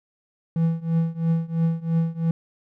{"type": "tone with tremolo", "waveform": "triangle", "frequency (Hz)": 164.81, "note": "E3", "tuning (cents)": 0, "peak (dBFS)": -14, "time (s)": [0.56, 2.31], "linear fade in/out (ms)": 2, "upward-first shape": "triangle", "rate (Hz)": 3, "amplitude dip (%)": 95, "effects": []}